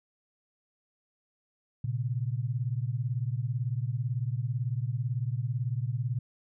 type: beating tone pair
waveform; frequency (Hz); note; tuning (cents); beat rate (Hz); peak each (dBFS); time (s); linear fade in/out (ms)
sine; 116.4 / 134.4; A#2 / C3; -2 / +47; 18; -30 / -32; 1.84-6.19; 5
effects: none